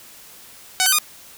5% pulse tone with pitch steps, 748 / 1527 / 1225 Hz, F#5 / G6 / D#6, +19 / -46 / -27 cents, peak -3 dBFS, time 0.8-0.986 s, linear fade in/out 0 ms, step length 62 ms, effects white hiss -44 dBFS RMS until 1.37 s

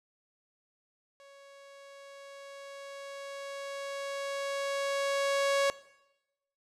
sawtooth tone with level ramp, 556 Hz, C#5, 5 cents sharp, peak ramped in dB -49 to -20 dBFS, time 1.2-5.7 s, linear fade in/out 0 ms, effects noise-tail reverb RT60 0.9 s tail -19 dB re dry + low-pass 8000 Hz 12 dB/octave

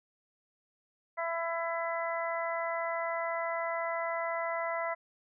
harmonic tone, 334 Hz, E4, 23 cents sharp, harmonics 2 / 3 / 4 / 5 / 6, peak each -34 / -37 / -39 / -47 / -38 dBFS, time 1.17-4.95 s, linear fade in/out 20 ms, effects none

